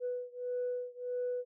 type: beating tone pair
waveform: sine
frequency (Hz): 493.6 / 495.2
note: B4 / B4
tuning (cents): -1 / +5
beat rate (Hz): 1.6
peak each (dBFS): -36 / -37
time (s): 0-1.45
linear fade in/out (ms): 50
effects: tanh soft clip ceiling -28 dBFS